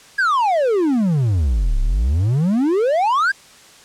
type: exponential two-way sweep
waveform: triangle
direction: down then up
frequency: 1674 to 31.57 to 1657 Hz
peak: -12 dBFS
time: 0.18-3.32 s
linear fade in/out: 10 ms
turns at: 1.79 s
effects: white hiss -45 dBFS RMS until 3.84 s + low-pass 8000 Hz 12 dB/octave